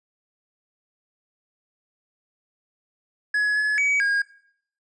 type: tone with pitch steps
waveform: triangle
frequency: 1687 / 1703 / 2270 / 1629 Hz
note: G#6 / G#6 / C#7 / G#6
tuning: +27 / +43 / +41 / -34 cents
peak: -17 dBFS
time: 3.34-4.22 s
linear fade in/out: 5 ms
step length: 220 ms
effects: noise-tail reverb RT60 0.6 s tail -18 dB re dry + resampled to 22050 Hz